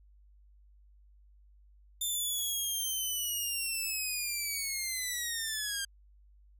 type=linear sweep; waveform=10% pulse; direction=down; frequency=3579 to 1587 Hz; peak=-24 dBFS; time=2.01-5.85 s; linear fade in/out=5 ms; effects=added 50 Hz sine -57 dBFS peak until 6.59 s